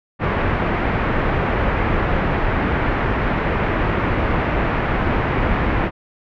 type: low-pass noise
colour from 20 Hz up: pink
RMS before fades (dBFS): -19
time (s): 0.19-5.91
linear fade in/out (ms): 50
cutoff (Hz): 2200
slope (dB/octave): 24
effects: none